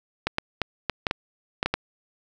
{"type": "clicks", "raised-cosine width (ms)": 0.3, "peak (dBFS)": -7, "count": 9, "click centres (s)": [0.27, 0.384, 0.617, 0.897, 1.068, 1.111, 1.629, 1.66, 1.74], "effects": []}